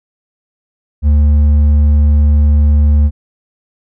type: tone with hard clipping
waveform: sine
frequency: 74 Hz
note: D2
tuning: 14 cents sharp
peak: -7 dBFS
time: 1.02-3.11 s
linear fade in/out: 50 ms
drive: 4 dB
effects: none